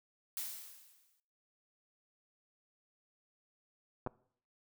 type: noise with exponential decay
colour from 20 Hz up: blue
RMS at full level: -38 dBFS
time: 0.37-1.2 s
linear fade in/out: 1 ms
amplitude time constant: 180 ms
type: clicks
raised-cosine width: 1 ms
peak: -24 dBFS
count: 2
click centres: 4.064 / 4.072 s
effects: noise-tail reverb RT60 0.6 s tail -22 dB re dry